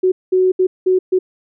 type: tone bursts at uneven times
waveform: sine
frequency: 371.2 Hz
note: F#4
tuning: 6 cents sharp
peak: -10 dBFS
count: 5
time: 0.03-0.12 / 0.32-0.52 / 0.59-0.67 / 0.86-0.99 / 1.12-1.19 s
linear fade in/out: 10 ms
effects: none